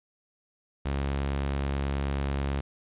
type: tone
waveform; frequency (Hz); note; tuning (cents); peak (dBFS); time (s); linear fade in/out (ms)
sawtooth; 69.3; C#2; 0; -23; 0.85-2.61; 10
effects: resampled to 8000 Hz + 10-bit